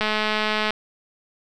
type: click train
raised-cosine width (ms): 0.3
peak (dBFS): -7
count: 150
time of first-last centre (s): 0.01-0.706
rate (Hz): 214
effects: none